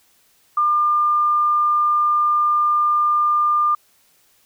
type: tone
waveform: sine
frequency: 1200 Hz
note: D6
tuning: 37 cents sharp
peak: -14 dBFS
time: 0.57-3.75 s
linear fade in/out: 5 ms
effects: white hiss -58 dBFS RMS until 4.45 s